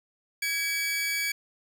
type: tone pair together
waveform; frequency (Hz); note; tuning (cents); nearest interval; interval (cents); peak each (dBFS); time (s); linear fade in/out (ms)
sawtooth; 1661.2 / 2290; G#6 / D7; 0 / -44; tritone; 556; -31 / -24; 0.42-1.32; 5
effects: none